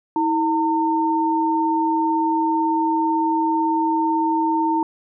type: tone pair together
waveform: sine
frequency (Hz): 322.1 / 909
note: E4 / A#5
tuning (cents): -40 / -44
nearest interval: octave + tritone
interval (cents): 1796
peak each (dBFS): -20 / -19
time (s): 0.16-4.83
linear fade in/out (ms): 2
effects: none